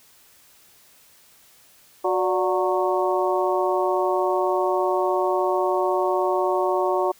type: harmonic tone with a mistuned harmonic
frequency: 183.6 Hz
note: F#3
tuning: 13 cents flat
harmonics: 2 / 3 / 4 / 5 / 6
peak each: -23 / -25 / -26 / -27 / -28 dBFS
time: 2.04-7.12 s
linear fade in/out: 10 ms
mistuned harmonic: 3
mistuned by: +91 cents
effects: white hiss -54 dBFS RMS until 7.19 s